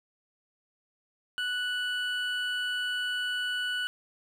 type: tone pair together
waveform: triangle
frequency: 1480 / 2960 Hz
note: F#6 / F#7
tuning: 0 / 0 cents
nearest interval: octave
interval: 1200 cents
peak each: -29 / -31 dBFS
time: 1.38-3.87 s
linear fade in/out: 0 ms
effects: none